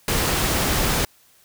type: noise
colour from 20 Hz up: pink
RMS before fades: -21 dBFS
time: 0.08-1.05 s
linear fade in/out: 2 ms
effects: white hiss -56 dBFS RMS until 1.44 s